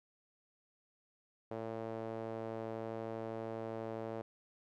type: tone with band-pass filter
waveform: sawtooth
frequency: 112.4 Hz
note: A2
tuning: 37 cents sharp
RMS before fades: -42 dBFS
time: 1.51-4.22 s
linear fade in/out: 5 ms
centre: 540 Hz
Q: 1.7
effects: none